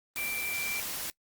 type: tone in noise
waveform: sine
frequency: 2349 Hz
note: D7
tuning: in tune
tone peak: -33 dBFS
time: 0.17-0.8 s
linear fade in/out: 0 ms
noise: white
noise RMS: -36 dBFS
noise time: 0.16-1.1 s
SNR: 0 dB
effects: noise-tail reverb RT60 0.1 s tail -24 dB re dry + Opus 32 kbps